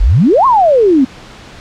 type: exponential two-way sweep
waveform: sine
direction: up then down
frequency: 37.26 to 1108.7 to 247.6 Hz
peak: -5 dBFS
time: 0-1.05 s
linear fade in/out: 10 ms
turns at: 0.46 s
effects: pink hiss -34 dBFS RMS until 1.6 s + low-pass 5000 Hz 12 dB/octave